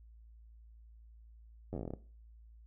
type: slowing click train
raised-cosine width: 2 ms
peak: -27 dBFS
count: 12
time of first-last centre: 1.73-1.937 s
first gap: 10 ms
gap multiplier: 1.12
effects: noise-tail reverb RT60 0.4 s tail -17 dB re dry + added 56 Hz sine -54 dBFS peak until 2.66 s